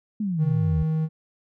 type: exponential sweep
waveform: sine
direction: down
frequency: 220.9 to 72.8 Hz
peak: -23 dBFS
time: 0.2-0.83 s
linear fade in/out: 5 ms
type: tone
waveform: triangle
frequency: 158.1 Hz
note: D#3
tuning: 28 cents sharp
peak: -19 dBFS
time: 0.38-1.09 s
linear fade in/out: 50 ms
effects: none